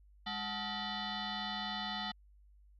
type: tone with frequency modulation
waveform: sine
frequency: 1396.9 Hz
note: F6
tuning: in tune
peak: -36 dBFS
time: 0.26-2.12 s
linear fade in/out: 10 ms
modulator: 534 Hz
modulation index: 5.1
effects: added 50 Hz sine -59 dBFS peak until 2.79 s